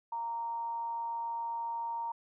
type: tone with amplitude modulation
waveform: sine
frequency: 927 Hz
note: A#5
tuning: 10 cents flat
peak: -32 dBFS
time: 0.12-2.12 s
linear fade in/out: 5 ms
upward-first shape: sine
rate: 233 Hz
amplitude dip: 30%
effects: none